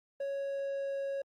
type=tone with pitch glide; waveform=triangle; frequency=554.4 to 551.2 Hz; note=C#5 to C#5; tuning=0 to -10 cents; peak=-31 dBFS; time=0.2-1.22 s; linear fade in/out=5 ms; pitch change=-10 cents; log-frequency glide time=0.32-0.98 s; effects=Opus 32 kbps